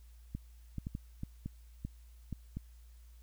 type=clicks; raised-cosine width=5 ms; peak=-26 dBFS; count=9; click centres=0.35 / 0.783 / 0.869 / 0.951 / 1.234 / 1.46 / 1.85 / 2.327 / 2.57 s; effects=added 58 Hz sine -53 dBFS peak until 3.22 s + white hiss -70 dBFS RMS until 3.22 s